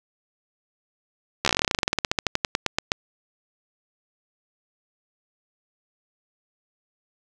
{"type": "slowing click train", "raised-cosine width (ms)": 0.2, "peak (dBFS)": -3, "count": 29, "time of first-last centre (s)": [1.45, 2.919], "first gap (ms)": 13, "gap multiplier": 1.09, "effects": []}